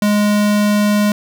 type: tone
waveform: square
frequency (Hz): 207.7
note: G#3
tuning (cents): 0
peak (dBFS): -12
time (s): 0.02-1.12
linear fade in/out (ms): 2
effects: none